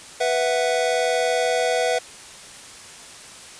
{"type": "chord", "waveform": "square", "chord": "B suspended fourth", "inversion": "none", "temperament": "equal", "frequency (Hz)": [493.9, 659.3, 740], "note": ["B4", "E5", "F#5"], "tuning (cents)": [0, 0, 0], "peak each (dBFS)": [-23, -24, -26], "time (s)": [0.2, 1.99], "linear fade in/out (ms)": 10, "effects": ["white hiss -41 dBFS RMS until 3.59 s", "resampled to 22050 Hz"]}